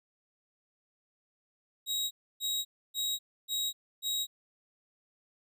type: tone bursts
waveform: sawtooth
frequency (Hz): 3812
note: A#7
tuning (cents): +38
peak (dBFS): -27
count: 5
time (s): 1.86-4.27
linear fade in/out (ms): 50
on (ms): 250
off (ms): 290
effects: none